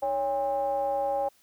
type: ring-modulated tone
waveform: triangle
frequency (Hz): 124.2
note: B2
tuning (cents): +10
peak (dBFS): -20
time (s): 0.02-1.29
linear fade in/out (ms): 10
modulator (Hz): 683
effects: white hiss -63 dBFS RMS until 1.42 s